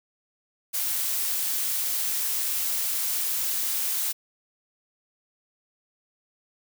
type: noise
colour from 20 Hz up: blue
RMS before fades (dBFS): -27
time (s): 0.73-4.13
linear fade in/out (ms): 20
effects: none